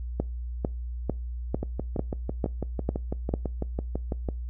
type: two click trains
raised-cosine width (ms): 2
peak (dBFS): -16 / -12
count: 17 / 8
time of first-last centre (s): 1.63-4.288 / 0.2-3.339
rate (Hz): 6.02 / 2.23
effects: noise-tail reverb RT60 0.3 s tail -24 dB re dry + added 60 Hz sine -31 dBFS peak until 4.49 s